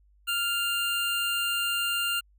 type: tone pair together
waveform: square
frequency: 1397 / 2794 Hz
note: F6 / F7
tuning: 0 / 0 cents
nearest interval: octave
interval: 1200 cents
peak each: -31 / -28 dBFS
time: 0.27-2.21 s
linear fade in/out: 20 ms
effects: added 50 Hz sine -58 dBFS peak until 2.38 s